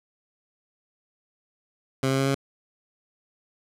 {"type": "tone with pitch steps", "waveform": "15% pulse", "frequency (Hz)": [133.2, 134.51, 135.84, 137.18], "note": ["C3", "C3", "C#3", "C#3"], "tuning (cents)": [31, 48, -35, -18], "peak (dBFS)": -15, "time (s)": [2.03, 2.346], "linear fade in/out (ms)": 2, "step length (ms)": 79, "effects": ["low-pass 11000 Hz 12 dB/octave", "9-bit"]}